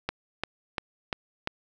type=click train; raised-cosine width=0.3 ms; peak=-12 dBFS; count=5; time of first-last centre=0.09-1.474 s; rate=2.89 Hz; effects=none